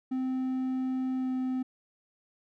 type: tone with pitch glide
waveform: triangle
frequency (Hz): 259.1 to 257.5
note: C4 to C4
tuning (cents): -17 to -28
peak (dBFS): -26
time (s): 0.11-1.63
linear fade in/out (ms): 10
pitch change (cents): -11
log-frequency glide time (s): 1.17-1.3
effects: none